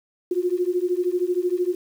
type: beating tone pair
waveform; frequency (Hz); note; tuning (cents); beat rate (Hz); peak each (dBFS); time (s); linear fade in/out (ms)
sine; 352 / 365; F4 / F#4; +14 / -24; 13; -23; 0.31-1.75; 5
effects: 8-bit